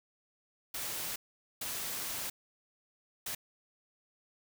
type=noise bursts at uneven times; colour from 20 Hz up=white; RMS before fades=-38 dBFS; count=3; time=0.74-1.16 / 1.61-2.3 / 3.26-3.35 s; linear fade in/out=5 ms; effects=none